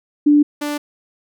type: tone pair in turn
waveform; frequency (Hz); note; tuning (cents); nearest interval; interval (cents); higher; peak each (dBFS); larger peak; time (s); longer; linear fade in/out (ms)
sine / sawtooth; 293.8 / 293.8; D4 / D4; +1 / +1; unison; 0; neither; -8 / -17; first; 0.26-0.43 / 0.61-0.78; neither; 10
effects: none